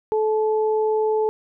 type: tone pair together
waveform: sine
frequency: 433.3 / 865.8 Hz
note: A4 / A5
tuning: -27 / -28 cents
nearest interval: octave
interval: 1199 cents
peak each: -18 / -26 dBFS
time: 0.12-1.29 s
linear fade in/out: 0 ms
effects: none